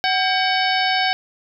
harmonic tone with a mistuned harmonic, 751 Hz, F#5, 26 cents sharp, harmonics 1 / 2 / 3 / 4 / 5 / 6 / 7, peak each -20 / -23 / -25 / -26 / -27 / -28 / -28 dBFS, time 0.04-1.13 s, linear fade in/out 0 ms, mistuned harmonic 2, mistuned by +110 cents, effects none

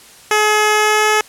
10% pulse tone with pitch glide, 424.8 to 427.5 Hz, G#4 to A4, +39 to -50 cents, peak -3 dBFS, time 0.31-1.21 s, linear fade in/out 2 ms, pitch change +11 cents, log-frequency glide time 0.74-1.08 s, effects white hiss -42 dBFS RMS until 1.28 s + low-pass 11000 Hz 12 dB/octave

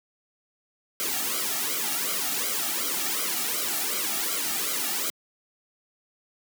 white noise with flanger, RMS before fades -28 dBFS, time 1-5.1 s, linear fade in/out 0 ms, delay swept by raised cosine 1.1 to 2.01 ms, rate 2.7 Hz, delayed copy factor -1, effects high-pass 200 Hz 12 dB/octave

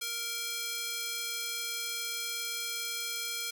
square tone with high-pass filter, 466.2 Hz, A#4, in tune, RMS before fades -36 dBFS, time 0.01-3.51 s, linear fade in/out 10 ms, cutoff 2900 Hz, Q 0.76, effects 10-bit

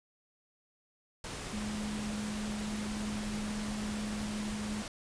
sine tone in noise, 211 Hz, G#3, 28 cents sharp, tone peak -35 dBFS, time 1.53-4.82 s, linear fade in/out 2 ms, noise pink, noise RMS -41 dBFS, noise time 1.24-4.88 s, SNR +3 dB, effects resampled to 22050 Hz

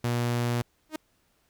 sawtooth tone, 120 Hz, B2, 49 cents flat, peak -21 dBFS, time 0.04-0.62 s, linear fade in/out 5 ms
sawtooth tone with exponential growth, 311.1 Hz, D#4, in tune, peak -24 dBFS, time 0.89-0.96 s, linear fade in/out 5 ms, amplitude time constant 15 ms
effects pink hiss -69 dBFS RMS until 1.49 s

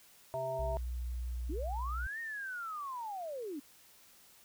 harmonic tone, 131.7 Hz, C3, 12 cents sharp, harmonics 1 / 3 / 5 / 7, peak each -45 / -46 / -35 / -42 dBFS, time 0.34-0.77 s, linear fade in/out 0 ms
sine tone with pitch glide, 61.1 to 60.19 Hz, B1 to B1, -18 to -44 cents, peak -35 dBFS, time 0.59-2.07 s, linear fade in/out 5 ms, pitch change -26 cents, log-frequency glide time 0.7-1.67 s
sine linear two-way sweep, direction up then down, 262.8 to 1864.7 to 262.8 Hz, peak -38 dBFS, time 1.49-3.6 s, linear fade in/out 10 ms, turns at 2.2 s
effects white hiss -61 dBFS RMS until 4.44 s

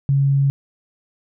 sine tone, 138.59 Hz, C#3, in tune, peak -13 dBFS, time 0.09-0.5 s, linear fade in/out 0 ms, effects none

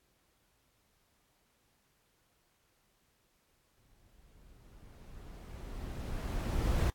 brown noise with exponential growth, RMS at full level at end -28 dBFS, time 3.77-6.9 s, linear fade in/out 1 ms, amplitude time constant 680 ms, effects pink hiss -73 dBFS RMS until 6.94 s + AAC 64 kbps

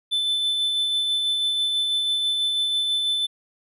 triangle tone with tremolo, 3520 Hz, A7, in tune, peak -18 dBFS, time 0.11-3.27 s, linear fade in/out 20 ms, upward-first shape sine, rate 6.1 Hz, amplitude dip 25%, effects resampled to 32000 Hz

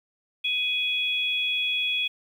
sine tone pair together, 2500 / 3356 Hz, D#7 / G#7, +8 / +17 cents, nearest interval perfect fourth, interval 509 cents, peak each -26 dBFS, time 0.44-2.08 s, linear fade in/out 10 ms, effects 9-bit

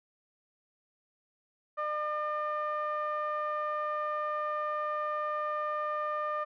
sawtooth tone with low-pass filter, 603 Hz, D5, 46 cents sharp, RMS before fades -33 dBFS, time 1.77-6.45 s, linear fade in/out 20 ms, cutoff 1400 Hz, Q 8.3, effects none

